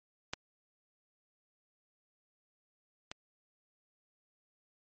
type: clicks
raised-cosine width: 0.2 ms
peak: -17 / -23 dBFS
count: 2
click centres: 0.335 / 3.115 s
effects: MP3 32 kbps